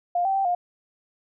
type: tone with pitch steps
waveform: sine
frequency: 704 / 775 / 780 / 709 Hz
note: F5 / G5 / G5 / F5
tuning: +14 / -20 / -9 / +26 cents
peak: -20 dBFS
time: 0.15-0.55 s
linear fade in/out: 5 ms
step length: 100 ms
effects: none